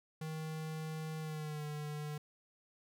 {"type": "tone with pitch glide", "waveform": "square", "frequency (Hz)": [157.5, 149.69], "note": ["D#3", "D3"], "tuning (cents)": [21, 33], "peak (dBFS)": -40, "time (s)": [0.21, 2.18], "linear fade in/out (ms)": 5, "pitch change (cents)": -88, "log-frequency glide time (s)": [1.2, 1.64], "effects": []}